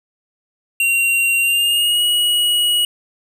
square tone with pitch glide, 2756 to 2908 Hz, F7 to F#7, -24 to -31 cents, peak -14 dBFS, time 0.8-2.85 s, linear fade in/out 2 ms, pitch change +93 cents, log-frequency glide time 1.4-2.03 s, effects none

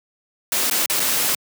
white noise with dropouts, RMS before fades -20 dBFS, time 0.52-1.35 s, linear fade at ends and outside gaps 2 ms, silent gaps 0.7-0.71 / 0.86-0.898 / 0.997-1.001 s, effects high-pass 150 Hz 12 dB/octave

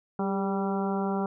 harmonic tone with a mistuned harmonic, 194.8 Hz, G3, 11 cents flat, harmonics 1 / 2 / 3 / 4 / 5 / 6 / 7, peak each -28 / -32 / -38 / -34 / -38 / -42 / -40 dBFS, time 0.19-1.26 s, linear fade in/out 2 ms, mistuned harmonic 2, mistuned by +36 cents, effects none

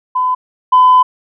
sine tone pair in turn, 1010 / 1010 Hz, B5 / B5, +39 / +39 cents, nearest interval unison, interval 0 cents, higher neither, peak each -11 / -3 dBFS, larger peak second, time 0.15-0.35 / 0.72-1.03 s, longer second, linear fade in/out 10 ms, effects tanh soft clip ceiling -1 dBFS

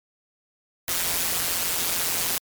white noise with amplitude modulation, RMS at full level -22 dBFS, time 0.88-2.38 s, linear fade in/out 2 ms, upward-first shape sine, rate 173 Hz, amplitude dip 70%, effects MP3 96 kbps

